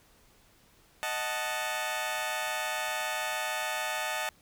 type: chord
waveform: 15% pulse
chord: D# diminished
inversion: none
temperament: equal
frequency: 622.3 / 740 / 880 Hz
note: D#5 / F#5 / A5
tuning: 0 / 0 / 0 cents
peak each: -29 / -30 / -28 dBFS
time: 1.03-4.29 s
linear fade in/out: 0 ms
effects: pink hiss -62 dBFS RMS until 4.41 s